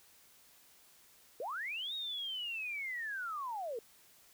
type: linear two-way sweep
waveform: sine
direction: up then down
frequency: 430 to 3795 to 430 Hz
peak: -37 dBFS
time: 1.4-3.79 s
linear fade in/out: 2 ms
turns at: 1.94 s
effects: white hiss -63 dBFS RMS until 4.33 s